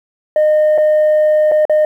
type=tone with dropouts; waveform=sine; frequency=612 Hz; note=D#5; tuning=29 cents flat; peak=-6 dBFS; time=0.36-1.85 s; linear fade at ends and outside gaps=2 ms; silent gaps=0.778-0.782 / 1.515-1.519 / 1.653-1.696 s; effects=tanh soft clip ceiling -7 dBFS + 8-bit